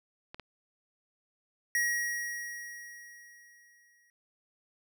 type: clicks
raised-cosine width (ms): 0.3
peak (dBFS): -27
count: 2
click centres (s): 0.345 / 0.397
type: tone with exponential decay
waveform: square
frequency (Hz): 1900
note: A#6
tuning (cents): +33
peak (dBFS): -26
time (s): 1.75-4.1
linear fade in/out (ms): 1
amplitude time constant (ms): 510
effects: none